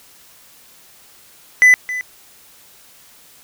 triangle tone with echo, 2000 Hz, B6, 21 cents sharp, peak -4 dBFS, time 1.62-1.74 s, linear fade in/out 0 ms, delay 270 ms, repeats 1, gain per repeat -15 dB, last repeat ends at 2.01 s, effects white hiss -47 dBFS RMS until 3.43 s

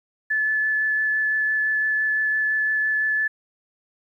sine tone with vibrato, 1732 Hz, A6, 28 cents flat, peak -19 dBFS, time 0.3-3.28 s, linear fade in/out 10 ms, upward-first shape sine, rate 5.9 Hz, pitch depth 8 cents each way, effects 10-bit

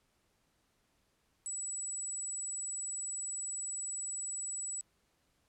sine tone, 7870 Hz, B8, 7 cents flat, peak -36 dBFS, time 1.46-4.81 s, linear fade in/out 0 ms, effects pink hiss -75 dBFS RMS until 5.48 s + low-pass 12000 Hz 12 dB/octave

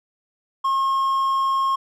triangle tone, 1078 Hz, C#6, 49 cents flat, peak -16 dBFS, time 0.64-1.76 s, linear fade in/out 10 ms, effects none

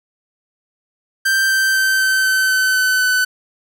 45% pulse tone with pitch steps, 1568 / 1559 / 1550 / 1541.1 / 1532.2 / 1523.4 / 1514.6 / 1505.9 Hz, G6 / G6 / G6 / G6 / G6 / G6 / F#6 / F#6, 0 / -10 / -20 / -30 / -40 / -50 / +40 / +30 cents, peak -13 dBFS, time 1.25-3.25 s, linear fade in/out 10 ms, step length 250 ms, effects none

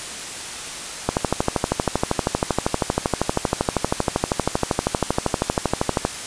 click train, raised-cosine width 1 ms, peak -3 dBFS, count 64, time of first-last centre 1.09-6.051 s, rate 12.7 Hz, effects white hiss -31 dBFS RMS until 6.26 s + resampled to 22050 Hz

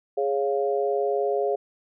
sine chord, Db major, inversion second, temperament equal, 415.3 / 554.4 / 698.5 Hz, Ab4 / Db5 / F5, 0 / 0 / 0 cents, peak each -24 / -27 / -28 dBFS, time 0.17-1.56 s, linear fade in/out 10 ms, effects none

